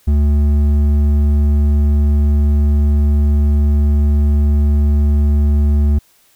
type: tone with hard clipping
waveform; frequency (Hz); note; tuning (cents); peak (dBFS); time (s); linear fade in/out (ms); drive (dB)
sine; 72.9; D2; -12; -11; 0.07-5.99; 10; 7
effects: white hiss -53 dBFS RMS until 6.35 s